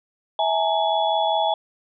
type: tone cluster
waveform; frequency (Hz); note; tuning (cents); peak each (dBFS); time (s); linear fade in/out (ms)
sine; 652 / 836 / 921 / 3400; E5 / G#5 / A#5 / G#7; -19 / +11 / -21 / +40; -23 / -21 / -27 / -28; 0.39-1.54; 2
effects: none